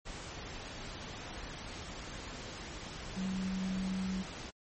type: tone in noise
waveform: sine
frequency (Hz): 188.7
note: F#3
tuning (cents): +34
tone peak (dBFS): -33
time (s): 3.16-4.23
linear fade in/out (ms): 20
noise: pink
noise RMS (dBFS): -44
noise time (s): 0.05-4.51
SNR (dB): +8
effects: low-pass 9000 Hz 12 dB/octave + MP3 32 kbps